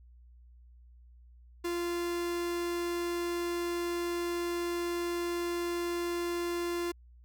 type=tone; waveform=45% pulse; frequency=346.5 Hz; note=F4; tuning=14 cents flat; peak=-31 dBFS; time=1.64-6.92 s; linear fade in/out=10 ms; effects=added 60 Hz sine -53 dBFS peak until 7.24 s